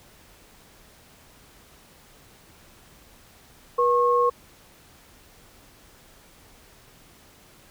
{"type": "tone pair together", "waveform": "sine", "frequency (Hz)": [483.8, 1086], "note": ["B4", "C#6"], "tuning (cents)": [-36, -36], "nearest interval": "octave + major second", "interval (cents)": 1400, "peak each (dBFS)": -20, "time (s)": [3.78, 4.3], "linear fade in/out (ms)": 10, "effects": ["pink hiss -53 dBFS RMS until 7.7 s"]}